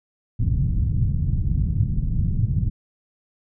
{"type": "low-pass noise", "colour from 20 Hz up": "white", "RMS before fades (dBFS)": -21, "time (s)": [0.39, 2.7], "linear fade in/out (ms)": 10, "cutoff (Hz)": 140, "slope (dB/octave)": 24, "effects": []}